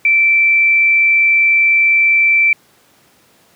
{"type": "tone with frequency modulation", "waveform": "sine", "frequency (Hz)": 2335, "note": "D7", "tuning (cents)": -11, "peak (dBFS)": -8, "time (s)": [0.05, 2.53], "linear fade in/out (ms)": 2, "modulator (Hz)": 74.5, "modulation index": 0.22, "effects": ["pink hiss -51 dBFS RMS until 3.55 s", "high-pass 150 Hz 12 dB/octave"]}